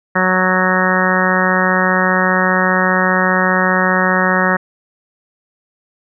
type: harmonic tone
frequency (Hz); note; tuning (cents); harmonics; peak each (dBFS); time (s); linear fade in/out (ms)
185; F#3; 0; 1 / 2 / 3 / 4 / 5 / 6 / 7 / 8 / 9 / 10; -18 / -23 / -20 / -24 / -22 / -21 / -21 / -22 / -20 / -18; 0.15-4.57; 10
effects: none